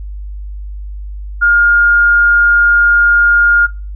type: tone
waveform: sine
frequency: 1416 Hz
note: F6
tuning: 23 cents sharp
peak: -6 dBFS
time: 1.41-3.67 s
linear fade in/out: 20 ms
effects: noise-tail reverb RT60 0.3 s tail -22 dB re dry + added 50 Hz sine -22 dBFS peak until 3.95 s